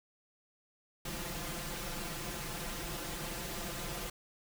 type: noise with comb filter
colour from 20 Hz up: pink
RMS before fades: -40 dBFS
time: 1.05-4.1 s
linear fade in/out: 5 ms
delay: 5.8 ms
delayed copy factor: +1
effects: none